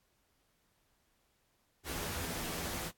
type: noise with comb filter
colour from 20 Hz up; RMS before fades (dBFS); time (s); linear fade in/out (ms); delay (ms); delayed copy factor
pink; -39; 1.84-2.92; 50; 12; +0.5
effects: pink hiss -75 dBFS RMS until 2.97 s + AAC 64 kbps